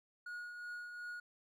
triangle tone with tremolo, 1446 Hz, F#6, 40 cents flat, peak -40 dBFS, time 0.26-1.2 s, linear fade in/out 5 ms, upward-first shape triangle, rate 2.7 Hz, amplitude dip 45%, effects none

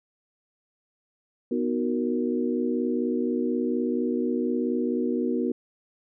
sine chord, B major seventh, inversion none, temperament equal, 246.9 / 311.1 / 370 / 466.2 Hz, B3 / D#4 / F#4 / A#4, 0 / 0 / 0 / 0 cents, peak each -26 / -31 / -29 / -31 dBFS, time 1.51-5.52 s, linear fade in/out 5 ms, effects none

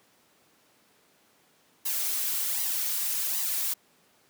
blue noise with flanger, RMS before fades -29 dBFS, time 1.85-3.74 s, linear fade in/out 10 ms, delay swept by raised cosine 1 to 4.3 ms, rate 1.3 Hz, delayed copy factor +0.75, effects pink hiss -63 dBFS RMS until 4.29 s + high-pass 200 Hz 12 dB/octave

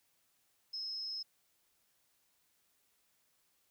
sine tone with amplitude modulation, 5170 Hz, E8, 34 cents flat, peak -36 dBFS, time 0.73-1.23 s, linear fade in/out 10 ms, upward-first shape sine, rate 259 Hz, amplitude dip 45%, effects white hiss -75 dBFS RMS until 3.7 s

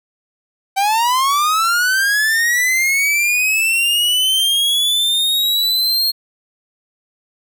45% pulse linear sweep, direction up, 765 to 4265 Hz, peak -13 dBFS, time 0.76-6.12 s, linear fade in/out 20 ms, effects none

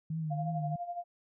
sine tone with vibrato, 155.7 Hz, D#3, 2 cents sharp, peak -32 dBFS, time 0.1-0.76 s, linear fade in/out 5 ms, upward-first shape triangle, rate 3.1 Hz, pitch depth 79 cents each way
sine tone with tremolo, 698.5 Hz, F5, in tune, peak -33 dBFS, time 0.3-1.04 s, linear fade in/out 20 ms, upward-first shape sine, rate 12 Hz, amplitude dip 70%
effects none

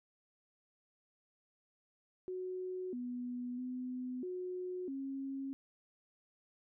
sine tone with pitch steps, 368.8 / 246.1 / 252.4 / 364.4 / 271.2 Hz, F#4 / B3 / B3 / F#4 / C#4, -6 / -6 / +38 / -26 / -38 cents, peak -38 dBFS, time 2.28-5.53 s, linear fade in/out 0 ms, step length 650 ms, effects none

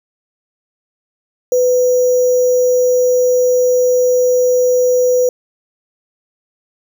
sine tone with sample-and-hold, 500 Hz, B4, 21 cents sharp, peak -9 dBFS, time 1.52-5.29 s, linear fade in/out 2 ms, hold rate 6300 Hz, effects none

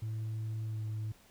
sine tone with pitch glide, 110 to 108.3 Hz, A2 to A2, 0 to -27 cents, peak -32 dBFS, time 0.02-1.12 s, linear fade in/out 5 ms, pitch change -27 cents, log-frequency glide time 0.66-0.83 s, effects tanh soft clip ceiling -33 dBFS + pink hiss -62 dBFS RMS until 1.3 s

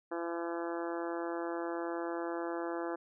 harmonic tone, 169.4 Hz, E3, 48 cents sharp, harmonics 2 / 3 / 4 / 5 / 6 / 7 / 8 / 9 / 10, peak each -37 / -41 / -43 / -45 / -47 / -48 / -49 / -50 / -51 dBFS, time 0.11-2.96 s, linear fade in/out 10 ms, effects none

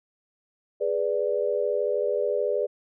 sine chord, G# diminished, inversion none, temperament equal, 415.3 / 493.9 / 587.3 Hz, G#4 / B4 / D5, 0 / 0 / 0 cents, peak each -27 dBFS, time 0.8-2.67 s, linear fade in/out 20 ms, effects none

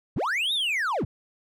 triangle linear two-way sweep, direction up then down, 58.27 to 3800 to 58.27 Hz, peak -22 dBFS, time 0.16-1.05 s, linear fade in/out 5 ms, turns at 0.53 s, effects none

